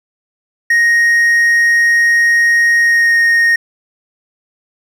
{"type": "tone with pitch glide", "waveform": "triangle", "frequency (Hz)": [1870, 1857.1], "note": ["A#6", "A#6"], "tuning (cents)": [5, -7], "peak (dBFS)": -6, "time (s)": [0.7, 3.56], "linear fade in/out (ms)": 5, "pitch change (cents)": -12, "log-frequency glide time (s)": [2.79, 3.18], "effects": []}